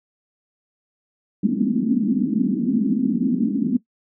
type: band-pass noise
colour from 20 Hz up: white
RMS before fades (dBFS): -20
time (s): 1.43-3.77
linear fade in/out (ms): 5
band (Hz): 200 to 270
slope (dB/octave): 48
effects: noise-tail reverb RT60 0.1 s tail -17 dB re dry